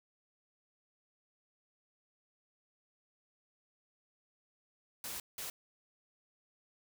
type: noise bursts at uneven times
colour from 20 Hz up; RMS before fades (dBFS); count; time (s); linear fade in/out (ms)
white; -42; 2; 5.04-5.2 / 5.38-5.5; 2
effects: none